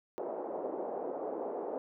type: band-pass noise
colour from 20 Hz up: pink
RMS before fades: -38 dBFS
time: 0.18-1.78 s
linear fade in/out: 0 ms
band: 360 to 720 Hz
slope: 24 dB/octave
effects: none